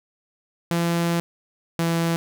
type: tone pair in turn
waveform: sawtooth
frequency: 169.9 / 166.98 Hz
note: F3 / E3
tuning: -47 / +23 cents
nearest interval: unison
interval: 30 cents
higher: first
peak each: -16 dBFS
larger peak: neither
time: 0.71-1.2 / 1.79-2.16 s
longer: first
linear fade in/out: 0 ms
effects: none